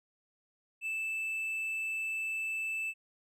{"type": "tone", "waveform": "triangle", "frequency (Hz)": 2637, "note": "E7", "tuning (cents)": 0, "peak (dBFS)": -31, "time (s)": [0.81, 2.94], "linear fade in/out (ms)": 50, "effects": []}